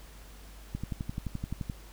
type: click train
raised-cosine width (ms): 5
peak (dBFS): -21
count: 12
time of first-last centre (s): 0.75-1.698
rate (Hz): 11.6
effects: added 50 Hz sine -48 dBFS peak until 1.92 s + pink hiss -54 dBFS RMS until 1.92 s